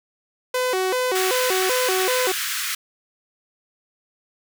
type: tone with vibrato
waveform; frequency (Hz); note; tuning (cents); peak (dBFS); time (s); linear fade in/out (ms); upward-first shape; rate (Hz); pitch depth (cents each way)
sawtooth; 434.9; A4; -20; -16; 0.54-2.32; 5; square; 2.6; 260
type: high-pass noise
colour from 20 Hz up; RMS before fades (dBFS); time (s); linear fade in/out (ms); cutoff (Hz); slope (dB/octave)
pink; -26; 1.15-2.75; 5; 1300; 48
effects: none